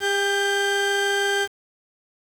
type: tone pair together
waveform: 30% pulse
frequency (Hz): 401.2 / 1578.6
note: G4 / G6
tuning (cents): +40 / +12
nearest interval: 2 octaves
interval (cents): 2372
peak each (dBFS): -20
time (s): 0-1.48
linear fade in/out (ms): 50
effects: low-pass 8000 Hz 12 dB/octave + 7-bit